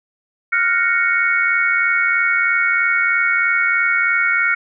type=chord; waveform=sine; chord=Gb major seventh; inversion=third; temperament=equal; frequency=1396.9 / 1480 / 1864.7 / 2217 Hz; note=F6 / Gb6 / Bb6 / Db7; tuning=0 / 0 / 0 / 0 cents; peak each=-18 / -23 / -22 / -17 dBFS; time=0.52-4.55 s; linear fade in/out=10 ms; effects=none